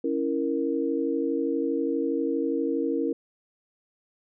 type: chord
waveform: sine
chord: A# diminished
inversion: first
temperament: equal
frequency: 277.2 / 329.6 / 466.2 Hz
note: C#4 / E4 / A#4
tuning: 0 / 0 / 0 cents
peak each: -28 dBFS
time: 0.04-3.13 s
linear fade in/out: 5 ms
effects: none